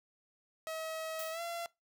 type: tone with pitch glide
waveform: sawtooth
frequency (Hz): 640 to 682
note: D#5 to F5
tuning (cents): +49 to -41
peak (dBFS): -34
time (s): 0.67-1.66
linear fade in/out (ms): 0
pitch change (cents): +110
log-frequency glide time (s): 1.31-1.41
type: noise with exponential decay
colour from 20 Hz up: blue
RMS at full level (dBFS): -41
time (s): 1.19-1.51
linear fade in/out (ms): 2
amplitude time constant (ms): 68
effects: noise-tail reverb RT60 0.2 s tail -21 dB re dry